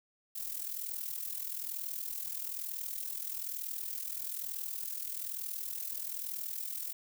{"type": "noise with amplitude modulation", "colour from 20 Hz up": "violet", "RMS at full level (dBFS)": -36, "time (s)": [0.35, 6.93], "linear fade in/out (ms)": 10, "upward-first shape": "sine", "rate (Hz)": 41.1, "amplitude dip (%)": 70, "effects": []}